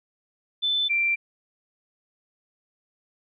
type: tone pair in turn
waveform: sine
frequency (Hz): 3520 / 2357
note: A7 / D7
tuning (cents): 0 / +6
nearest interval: perfect fifth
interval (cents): 694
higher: first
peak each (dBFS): -21 / -20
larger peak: second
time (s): 0.62-0.89 / 0.89-1.16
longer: neither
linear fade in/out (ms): 20
effects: none